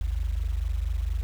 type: tone pair together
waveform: sine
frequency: 52.72 / 77.1 Hz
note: G#1 / D#2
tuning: +27 / -15 cents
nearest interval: perfect fifth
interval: 658 cents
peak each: -26 / -30 dBFS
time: 0.01-1.23 s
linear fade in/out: 0 ms
effects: 8-bit